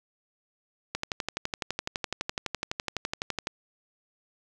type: click train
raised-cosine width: 0.2 ms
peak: -12 dBFS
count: 31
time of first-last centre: 0.95-3.471 s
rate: 11.9 Hz
effects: none